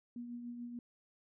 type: tone with tremolo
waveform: sine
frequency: 240 Hz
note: B3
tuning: 49 cents flat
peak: -40 dBFS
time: 0.16-0.79 s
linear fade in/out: 2 ms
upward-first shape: triangle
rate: 6.9 Hz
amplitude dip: 45%
effects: none